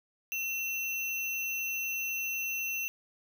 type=tone with sample-and-hold; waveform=sine; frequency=2706 Hz; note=E7; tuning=45 cents sharp; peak=-31 dBFS; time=0.32-2.88 s; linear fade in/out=0 ms; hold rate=8820 Hz; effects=none